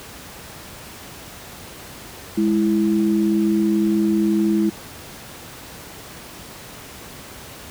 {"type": "tone pair together", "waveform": "sine", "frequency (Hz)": [207.7, 329.7], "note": ["G#3", "E4"], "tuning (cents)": [0, 0], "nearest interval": "minor sixth", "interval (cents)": 800, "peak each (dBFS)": -18, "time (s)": [2.37, 4.7], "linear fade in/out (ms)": 10, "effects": ["pink hiss -38 dBFS RMS until 7.7 s", "high-pass 60 Hz 12 dB/octave"]}